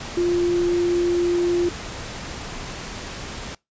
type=tone in noise; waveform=sine; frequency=349.2 Hz; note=F4; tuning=in tune; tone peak=-17 dBFS; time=0.17-1.69 s; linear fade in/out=5 ms; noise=pink; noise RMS=-33 dBFS; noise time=0-3.55 s; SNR=+13 dB; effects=noise-tail reverb RT60 0.2 s tail -23 dB re dry + resampled to 16000 Hz